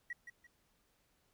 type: tone with echo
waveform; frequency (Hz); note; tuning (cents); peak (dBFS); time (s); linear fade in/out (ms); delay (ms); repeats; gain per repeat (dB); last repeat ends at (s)
triangle; 1920; B6; -49; -35; 0.1-0.13; 5; 170; 2; -10; 0.47
effects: tanh soft clip ceiling -37 dBFS + pink hiss -75 dBFS RMS until 1.33 s